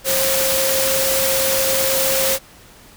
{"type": "tone in noise", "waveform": "sine", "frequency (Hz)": 534, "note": "C5", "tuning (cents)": 35, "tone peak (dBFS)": -20, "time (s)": [0.04, 2.39], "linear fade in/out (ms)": 50, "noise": "white", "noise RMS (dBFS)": -19, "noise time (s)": [0.04, 2.39], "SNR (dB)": -4, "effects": ["pink hiss -45 dBFS RMS until 2.96 s"]}